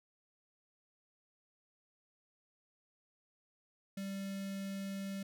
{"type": "tone with notch filter", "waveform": "square", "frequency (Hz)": 195.6, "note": "G3", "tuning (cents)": -4, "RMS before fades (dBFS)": -41, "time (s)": [3.97, 5.23], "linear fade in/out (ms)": 5, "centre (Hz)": 940, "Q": 1.1, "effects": []}